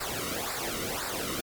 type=noise with flanger; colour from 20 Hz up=pink; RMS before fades=-33 dBFS; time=0-1.41 s; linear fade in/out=10 ms; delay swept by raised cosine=0.31 to 1.23 ms; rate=1.9 Hz; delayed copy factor=-0.75; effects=MP3 96 kbps